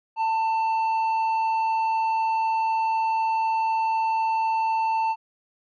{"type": "tone with tanh clipping", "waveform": "triangle", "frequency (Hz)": 892, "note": "A5", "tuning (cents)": 23, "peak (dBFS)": -22, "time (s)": [0.16, 5.16], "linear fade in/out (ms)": 50, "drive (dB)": 10, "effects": []}